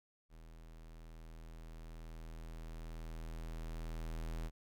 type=tone with level ramp; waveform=square; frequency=40.53 Hz; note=E1; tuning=29 cents flat; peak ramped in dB=-54 to -39 dBFS; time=0.29-4.51 s; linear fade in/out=50 ms; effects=none

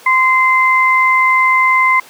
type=tone pair together; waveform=sine; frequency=1037 / 2074 Hz; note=C6 / C7; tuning=-16 / -16 cents; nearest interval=octave; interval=1200 cents; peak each=-11 dBFS; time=0.06-2 s; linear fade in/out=5 ms; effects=pink hiss -39 dBFS RMS until 2.09 s + high-pass 400 Hz 12 dB/octave

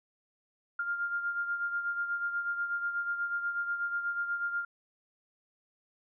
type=beating tone pair; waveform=sine; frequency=1400 / 1408.2 Hz; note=F6 / F6; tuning=+4 / +14 cents; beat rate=8.2 Hz; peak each=-31 / -39 dBFS; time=0.79-4.65 s; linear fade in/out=5 ms; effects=none

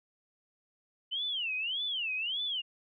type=tone with vibrato; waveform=sine; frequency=2960 Hz; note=F#7; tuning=in tune; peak=-31 dBFS; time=1.11-2.62 s; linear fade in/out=20 ms; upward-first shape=sine; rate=1.7 Hz; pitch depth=290 cents each way; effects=none

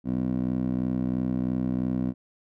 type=tone with band-pass filter; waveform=15% pulse; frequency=63 Hz; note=B1; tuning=35 cents sharp; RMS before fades=-27 dBFS; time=0.04-2.14 s; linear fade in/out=50 ms; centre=250 Hz; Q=2.1; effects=none

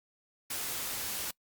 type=noise; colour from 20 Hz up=white; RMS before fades=-36 dBFS; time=0.5-1.31 s; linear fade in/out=5 ms; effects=noise-tail reverb RT60 0.1 s tail -25 dB re dry + Opus 48 kbps

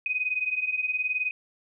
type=beating tone pair; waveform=sine; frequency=2489 / 2508 Hz; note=D#7 / D#7; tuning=0 / +13 cents; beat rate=19 Hz; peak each=-30 / -27 dBFS; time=0.06-1.31 s; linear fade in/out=2 ms; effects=none

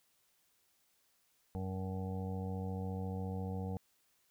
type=harmonic tone; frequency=94.3 Hz; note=F#2; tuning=33 cents sharp; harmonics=1 / 2 / 3 / 5 / 6 / 7 / 8 / 9; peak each=-39 / -41 / -51 / -46 / -58 / -59 / -50 / -56 dBFS; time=1.55-3.77 s; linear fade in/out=0 ms; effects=white hiss -74 dBFS RMS until 4.3 s

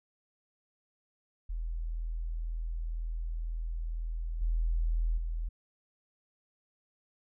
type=tone with level steps; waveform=sine; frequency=41 Hz; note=E1; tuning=9 cents flat; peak=-32 / -26 / -31 dBFS; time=1.49-5.49 s; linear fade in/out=10 ms; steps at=4.41 / 5.17 s; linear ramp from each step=10 ms; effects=none

